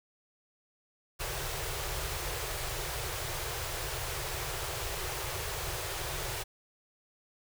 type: band-stop noise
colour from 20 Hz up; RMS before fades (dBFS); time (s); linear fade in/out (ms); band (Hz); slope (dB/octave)
pink; -36; 1.19-6.44; 20; 150 to 340; 96
effects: none